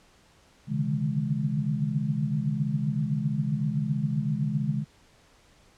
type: tone cluster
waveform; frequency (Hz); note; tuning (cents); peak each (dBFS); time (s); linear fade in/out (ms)
sine; 131.2 / 145.1 / 152.8 / 168.2 / 209.2; C3 / D3 / D#3 / E3 / G#3; +5 / -21 / -31 / +35 / +13; -32 / -29 / -31 / -36 / -30; 0.67-4.85; 50
effects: pink hiss -59 dBFS RMS until 5.77 s + low-pass 8000 Hz 12 dB/octave